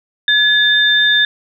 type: tone pair together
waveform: sine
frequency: 1700 / 3602 Hz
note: G#6 / A7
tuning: +40 / +40 cents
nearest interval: octave + minor second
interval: 1300 cents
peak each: -12 dBFS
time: 0.28-1.25 s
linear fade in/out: 2 ms
effects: none